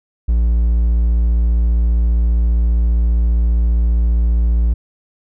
triangle tone, 57.5 Hz, A#1, 23 cents flat, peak -9 dBFS, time 0.28-4.74 s, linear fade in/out 10 ms, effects none

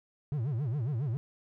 triangle tone with vibrato, 129.2 Hz, C3, 21 cents flat, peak -27 dBFS, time 0.32-1.17 s, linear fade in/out 0 ms, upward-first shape sine, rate 7.3 Hz, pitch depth 290 cents each way, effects none

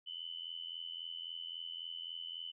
sine tone with amplitude modulation, 3000 Hz, F#7, 23 cents sharp, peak -38 dBFS, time 0.06-2.52 s, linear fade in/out 20 ms, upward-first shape sine, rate 83.7 Hz, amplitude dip 85%, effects none

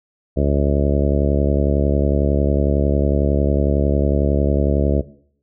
harmonic tone, 71 Hz, C#2, 42 cents sharp, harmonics 1 / 2 / 3 / 4 / 5 / 6 / 7 / 8 / 9, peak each -18 / -21 / -23 / -24 / -25 / -26 / -26 / -27 / -28 dBFS, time 0.36-5.02 s, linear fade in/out 20 ms, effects noise-tail reverb RT60 0.6 s tail -17 dB re dry

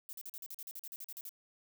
violet noise bursts, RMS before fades -45 dBFS, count 15, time 0.09-1.292 s, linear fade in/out 0 ms, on 40 ms, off 43 ms, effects none

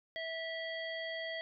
harmonic tone, 653 Hz, E5, 17 cents flat, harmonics 1 / 3 / 5 / 7, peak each -41 / -41 / -45 / -53 dBFS, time 0.16-1.41 s, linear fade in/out 0 ms, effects none

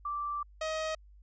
sine / sawtooth tone pair in turn, 1170 / 631 Hz, D6 / D#5, -7 / +24 cents, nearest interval major seventh, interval 1069 cents, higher first, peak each -32 / -28 dBFS, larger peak second, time 0.05-0.43 / 0.61-0.95 s, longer first, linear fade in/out 5 ms, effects added 50 Hz sine -53 dBFS peak until 1.22 s + resampled to 16000 Hz

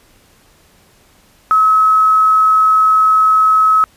sine tone with quantisation, 1285 Hz, E6, 45 cents flat, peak -7 dBFS, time 1.51-3.84 s, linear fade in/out 0 ms, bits 6, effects pink hiss -50 dBFS RMS until 3.96 s + resampled to 32000 Hz

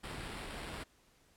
pink noise with sample-and-hold, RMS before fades -44 dBFS, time 0.03-0.84 s, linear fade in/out 10 ms, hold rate 6300 Hz, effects pink hiss -68 dBFS RMS until 1.36 s + low-pass 12000 Hz 12 dB/octave

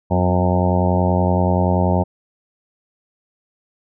harmonic tone with a mistuned harmonic, 90.5 Hz, F#2, 38 cents flat, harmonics 1 / 2 / 3 / 4 / 5 / 6 / 7 / 8 / 9 / 10, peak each -18 / -19 / -27 / -26 / -29 / -25 / -24 / -29 / -26 / -26 dBFS, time 0.1-2.04 s, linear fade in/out 20 ms, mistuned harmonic 3, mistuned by -49 cents, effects none

